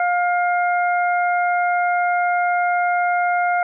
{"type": "harmonic tone", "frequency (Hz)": 708, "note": "F5", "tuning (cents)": 23, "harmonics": [1, 2, 3], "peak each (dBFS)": [-17, -23, -27], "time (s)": [0, 3.63], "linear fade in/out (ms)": 2, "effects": []}